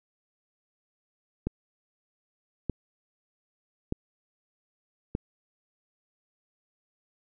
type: click train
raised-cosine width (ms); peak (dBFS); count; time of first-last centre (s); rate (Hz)
3; -15; 4; 1.47-5.151; 0.815
effects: none